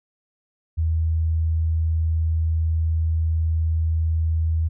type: tone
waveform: sine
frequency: 80.7 Hz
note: E2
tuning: 36 cents flat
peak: -18 dBFS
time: 0.77-4.69 s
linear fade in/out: 20 ms
effects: none

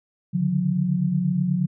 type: tone cluster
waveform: sine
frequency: 142.2 / 150.6 / 180.9 Hz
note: C#3 / D3 / F#3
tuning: +45 / +44 / -39 cents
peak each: -26 / -27 / -21 dBFS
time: 0.33-1.67 s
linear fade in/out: 20 ms
effects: none

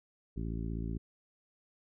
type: harmonic tone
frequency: 56 Hz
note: A1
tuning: 31 cents sharp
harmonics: 1 / 2 / 3 / 4 / 5 / 6 / 7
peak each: -37 / -41 / -41 / -44 / -45 / -49 / -51 dBFS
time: 0.36-0.98 s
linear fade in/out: 10 ms
effects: none

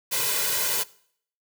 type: noise with comb filter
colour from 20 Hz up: white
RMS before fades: -25 dBFS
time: 0.11-0.84 s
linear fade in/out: 20 ms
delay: 2 ms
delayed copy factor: +1
effects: noise-tail reverb RT60 0.6 s tail -21 dB re dry + high-pass 150 Hz 12 dB/octave

